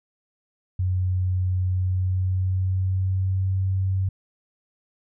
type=tone with pitch glide; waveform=sine; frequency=92 to 95.02 Hz; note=F#2 to F#2; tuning=-9 to +47 cents; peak=-20 dBFS; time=0.79-4.09 s; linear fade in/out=5 ms; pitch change=+56 cents; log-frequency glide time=1.67-3.55 s; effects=none